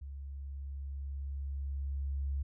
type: tone with level ramp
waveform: sine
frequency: 69.2 Hz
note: C#2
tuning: 2 cents flat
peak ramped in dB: -41 to -31 dBFS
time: 0.01-2.43 s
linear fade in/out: 10 ms
effects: none